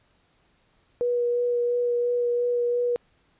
sine tone with vibrato, 483.1 Hz, B4, 38 cents flat, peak -21 dBFS, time 1.01-2.96 s, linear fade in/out 0 ms, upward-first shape sine, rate 2.9 Hz, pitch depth 12 cents each way, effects pink hiss -65 dBFS RMS until 3.39 s + resampled to 8000 Hz

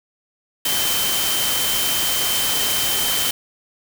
sine tone in noise, 3098 Hz, G7, 21 cents flat, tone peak -24 dBFS, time 0.65-3.31 s, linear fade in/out 5 ms, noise white, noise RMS -21 dBFS, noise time 0.65-3.31 s, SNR -6 dB, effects none

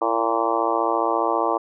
harmonic tone with a mistuned harmonic, 114.8 Hz, A#2, 26 cents flat, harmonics 3 / 4 / 5 / 6 / 7 / 8 / 9 / 10, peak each -27 / -27 / -27 / -27 / -27 / -27 / -27 / -27 dBFS, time 0.01-1.58 s, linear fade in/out 10 ms, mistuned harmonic 3, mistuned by -40 cents, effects none

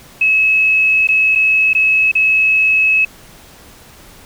sine tone with dropouts, 2579 Hz, E7, 39 cents flat, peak -9 dBFS, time 0.21-3.05 s, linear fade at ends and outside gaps 5 ms, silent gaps 1.073-1.087 / 1.352-1.356 / 1.733-1.749 / 2.116-2.152 s, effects pink hiss -41 dBFS RMS until 4.25 s

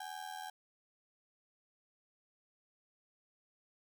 35% pulse ring-modulated tone, 795 Hz, G5, 24 cents sharp, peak -38 dBFS, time 0-0.5 s, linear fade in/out 5 ms, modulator 40.8 Hz, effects none

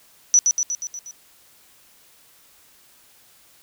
sine tone with echo, 5920 Hz, F#8, in tune, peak -10 dBFS, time 0.34-0.39 s, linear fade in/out 0 ms, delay 120 ms, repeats 6, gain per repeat -4 dB, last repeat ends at 1.11 s, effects white hiss -54 dBFS RMS until 3.62 s

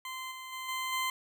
20% pulse tone with level steps, 1037 Hz, C6, 16 cents flat, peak -33 / -37 / -33 / -28 / -25 dBFS, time 0.05-1.1 s, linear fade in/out 2 ms, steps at 0.31 / 0.52 / 0.68 / 0.92 s, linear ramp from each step 10 ms, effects none

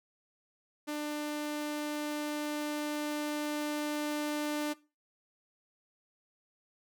sawtooth tone with level ramp, 298 Hz, D4, 25 cents sharp, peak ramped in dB -30 to -27 dBFS, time 0.87-4.74 s, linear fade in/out 20 ms, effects noise-tail reverb RT60 0.3 s tail -20 dB re dry

